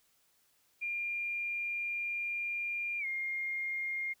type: tone with pitch glide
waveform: sine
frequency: 2400 to 2126 Hz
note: D7 to C7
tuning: +37 to +27 cents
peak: -33 dBFS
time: 0.81-4.14 s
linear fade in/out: 20 ms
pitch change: -210 cents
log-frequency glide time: 2.99-3.06 s
effects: white hiss -71 dBFS RMS until 4.2 s